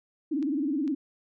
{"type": "tone with vibrato", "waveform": "sine", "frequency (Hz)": 290, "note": "D4", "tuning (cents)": -22, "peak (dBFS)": -25, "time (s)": [0.31, 0.95], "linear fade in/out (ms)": 10, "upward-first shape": "sine", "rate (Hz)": 19, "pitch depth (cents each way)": 180}
{"type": "clicks", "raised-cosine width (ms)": 0.2, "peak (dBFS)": -31, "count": 2, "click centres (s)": [0.427, 0.878]}
{"effects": []}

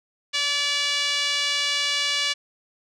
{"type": "tone with band-pass filter", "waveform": "5% pulse", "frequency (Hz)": 576, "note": "D5", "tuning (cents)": -34, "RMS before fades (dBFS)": -24, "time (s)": [0.33, 2.34], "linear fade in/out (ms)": 20, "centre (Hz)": 3000, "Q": 1.2, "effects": ["resampled to 32000 Hz"]}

